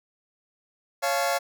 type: chord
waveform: sawtooth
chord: Db augmented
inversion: none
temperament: just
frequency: 554.4 / 693 / 866.2 Hz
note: Db5 / F5 / A5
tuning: 0 / -14 / -27 cents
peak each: -23 / -22 / -27 dBFS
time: 1.02-1.39 s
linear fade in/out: 20 ms
effects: none